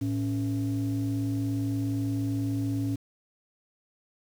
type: tone pair together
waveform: sine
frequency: 110.4 / 278.2 Hz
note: A2 / C#4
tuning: +6 / +6 cents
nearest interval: octave + major third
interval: 1600 cents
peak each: -27 dBFS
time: 0.01-2.96 s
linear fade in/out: 10 ms
effects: tanh soft clip ceiling -22 dBFS + 8-bit